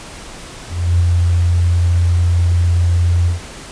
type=tone with ADSR envelope; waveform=sine; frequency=86.9 Hz; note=F2; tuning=8 cents flat; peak=-8 dBFS; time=0.67-3.41 s; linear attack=330 ms; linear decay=4 ms; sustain=-2 dB; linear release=140 ms; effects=pink hiss -33 dBFS RMS until 3.71 s + resampled to 22050 Hz

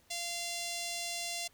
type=tone with notch filter; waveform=5% pulse; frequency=690 Hz; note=F5; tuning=21 cents flat; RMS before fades=-38 dBFS; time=0.1-1.48 s; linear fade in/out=10 ms; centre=1400 Hz; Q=1.6; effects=pink hiss -66 dBFS RMS until 1.53 s

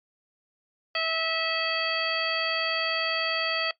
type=harmonic tone; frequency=650 Hz; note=E5; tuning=24 cents flat; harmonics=1 / 2 / 3 / 4 / 5 / 7; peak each=-32 / -32 / -32 / -32 / -32 / -32 dBFS; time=0.95-3.71 s; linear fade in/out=2 ms; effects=noise-tail reverb RT60 0.1 s tail -18 dB re dry + MP3 48 kbps

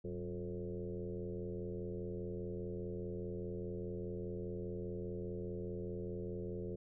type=tone with frequency modulation; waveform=sine; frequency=270 Hz; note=C#4; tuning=45 cents flat; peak=-39 dBFS; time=0.04-6.76 s; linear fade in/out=10 ms; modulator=84.9 Hz; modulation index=2.6; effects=none

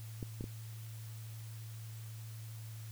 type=clicks; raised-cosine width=3 ms; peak=-28 dBFS; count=3; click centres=0.228 / 0.409 / 0.441 s; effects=added 111 Hz sine -44 dBFS peak until 2.91 s + white hiss -57 dBFS RMS until 2.91 s

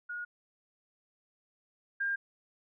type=tone pair in turn; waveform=sine; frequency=1442 / 1603.7 Hz; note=F#6 / G6; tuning=-45 / +39 cents; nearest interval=major second; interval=184 cents; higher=second; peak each=-36 / -29 dBFS; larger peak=second; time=0.09-0.25 / 2-2.16 s; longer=neither; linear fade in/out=10 ms; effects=none

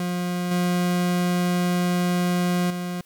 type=tone with level steps; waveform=40% pulse; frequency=177.8 Hz; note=F3; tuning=31 cents sharp; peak=-23 / -19 / -26 dBFS; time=0-3.01 s; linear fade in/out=2 ms; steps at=0.51 / 2.7 s; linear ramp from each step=5 ms; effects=white hiss -58 dBFS RMS until 3.05 s

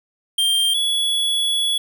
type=tone pair in turn; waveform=square; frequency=3179 / 3384 Hz; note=G7 / G#7; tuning=+24 / +32 cents; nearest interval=minor second; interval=108 cents; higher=second; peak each=-16 / -18 dBFS; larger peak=first; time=0.38-0.74 / 0.74-1.78 s; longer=second; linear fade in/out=5 ms; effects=none

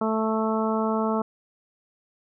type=harmonic tone; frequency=220 Hz; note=A3; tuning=in tune; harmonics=1 / 2 / 3 / 4 / 5 / 6; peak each=-25 / -28 / -30 / -31 / -32 / -33 dBFS; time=0.01-1.22 s; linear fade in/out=5 ms; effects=none

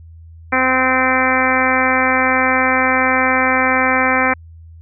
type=harmonic tone; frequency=258.6 Hz; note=C4; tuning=20 cents flat; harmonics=1 / 2 / 3 / 4 / 5 / 6 / 7 / 8 / 9; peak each=-21 / -21 / -21 / -21 / -21 / -21 / -21 / -21 / -21 dBFS; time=0.52-4.34 s; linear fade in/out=10 ms; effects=added 82 Hz sine -36 dBFS peak until 4.81 s

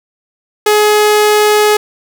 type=tone; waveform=sawtooth; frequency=421.5 Hz; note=G#4; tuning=26 cents sharp; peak=-3 dBFS; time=0.66-1.77 s; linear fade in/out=5 ms; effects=none

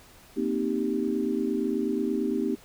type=chord; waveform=sine; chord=C minor seventh; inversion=third; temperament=equal; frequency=233.1 / 261.6 / 311.1 / 392 Hz; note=Bb3 / C4 / Eb4 / G4; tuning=0 / 0 / 0 / 0 cents; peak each=-30 dBFS; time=0.36-2.56 s; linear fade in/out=20 ms; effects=pink hiss -53 dBFS RMS until 2.64 s

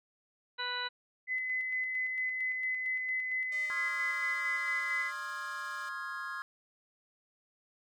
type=harmonic tone; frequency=493.9 Hz; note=B4; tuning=in tune; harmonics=1 / 2 / 3 / 4 / 5 / 6 / 8; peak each=-48 / -40 / -38 / -43 / -49 / -45 / -38 dBFS; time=0.58-0.89 s; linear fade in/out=20 ms
type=tone with tremolo; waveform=sine; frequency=2026 Hz; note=B6; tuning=44 cents sharp; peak=-30 dBFS; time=1.27-5.12 s; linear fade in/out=50 ms; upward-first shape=square; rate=4.4 Hz; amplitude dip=30%
type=tone with pitch glide; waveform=5% pulse; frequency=610 to 594.3 Hz; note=D#5 to D5; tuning=-34 to +20 cents; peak=-39 dBFS; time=3.52-5.89 s; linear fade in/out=2 ms; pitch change=-46 cents; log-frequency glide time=3.66-4.81 s
type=chord; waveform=triangle; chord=F minor seventh; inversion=second; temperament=equal with one note detuned; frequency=1065.4 / 1244.5 / 1396.9 / 1661.2 Hz; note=C6 / Eb6 / F6 / Ab6; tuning=+31 / 0 / 0 / 0 cents; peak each=-41 / -44 / -41 / -39 dBFS; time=3.7-6.42 s; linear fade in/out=0 ms
effects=none

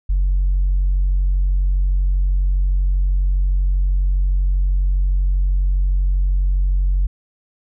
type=tone; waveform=sine; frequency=46.25 Hz; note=F#1; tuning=in tune; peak=-12 dBFS; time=0.09-7.07 s; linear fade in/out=10 ms; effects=tanh soft clip ceiling -11 dBFS

